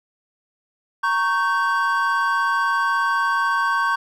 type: chord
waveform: triangle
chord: G diminished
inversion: first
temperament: equal with one note detuned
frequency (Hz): 932.3 / 1108.7 / 1549.1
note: Bb5 / Db6 / G6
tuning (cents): 0 / 0 / -21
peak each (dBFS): -23 / -19 / -20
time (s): 1.03-3.96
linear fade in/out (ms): 10
effects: none